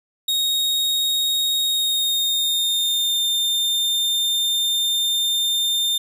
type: tone with pitch glide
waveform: 40% pulse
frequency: 3746 to 3610 Hz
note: A#7 to A7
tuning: +8 to +44 cents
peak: -17 dBFS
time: 0.28-5.98 s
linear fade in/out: 5 ms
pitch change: -64 cents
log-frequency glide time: 1.61-3.21 s
effects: none